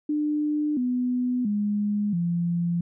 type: tone with pitch steps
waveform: sine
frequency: 299.3 / 248.8 / 206.8 / 171.9 Hz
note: D4 / B3 / G#3 / F3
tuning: +33 / +13 / -7 / -27 cents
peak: -22 dBFS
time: 0.09-2.81 s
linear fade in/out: 5 ms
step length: 680 ms
effects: none